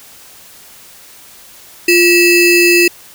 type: ring-modulated tone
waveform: square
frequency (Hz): 1141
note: C#6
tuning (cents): +50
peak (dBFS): -4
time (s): 1.88-2.88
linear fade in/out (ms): 5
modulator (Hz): 1490
effects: white hiss -39 dBFS RMS until 3.14 s